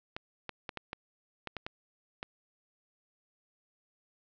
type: clicks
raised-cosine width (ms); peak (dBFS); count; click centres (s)
0.3; -21; 9; 0.165 / 0.493 / 0.692 / 0.773 / 0.931 / 1.473 / 1.567 / 1.665 / 2.229
effects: low-pass 5000 Hz 12 dB/octave